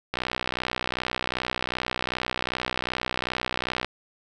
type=click train; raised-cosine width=0.3 ms; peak=-10 dBFS; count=233; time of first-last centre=0.14-3.846 s; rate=62.6 Hz; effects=none